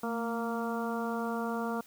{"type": "harmonic tone with a mistuned harmonic", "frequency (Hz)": 232.3, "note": "A#3", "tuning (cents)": -6, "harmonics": [1, 2, 3, 4, 5, 6], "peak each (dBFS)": [-34, -37, -39, -40, -41, -42], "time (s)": [0.03, 1.81], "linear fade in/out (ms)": 5, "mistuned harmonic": 1, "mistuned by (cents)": -42, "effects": ["white hiss -57 dBFS RMS until 1.86 s"]}